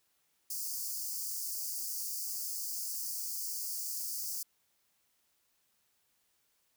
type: high-pass noise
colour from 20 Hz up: white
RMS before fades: -38 dBFS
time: 0.5-4.43 s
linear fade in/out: 5 ms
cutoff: 4600 Hz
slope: 96 dB/octave
effects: white hiss -75 dBFS RMS until 6.76 s